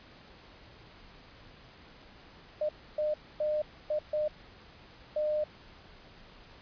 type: tone bursts at uneven times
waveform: sine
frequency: 606 Hz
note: D#5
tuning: 46 cents flat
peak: -27 dBFS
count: 6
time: 2.61-2.69 / 2.98-3.14 / 3.4-3.62 / 3.9-3.99 / 4.13-4.28 / 5.16-5.44 s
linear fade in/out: 5 ms
effects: pink hiss -54 dBFS RMS until 6.61 s + resampled to 11025 Hz